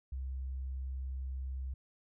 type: tone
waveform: sine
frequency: 65.6 Hz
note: C2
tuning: 5 cents sharp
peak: -36 dBFS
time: 0.12-1.74 s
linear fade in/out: 5 ms
effects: none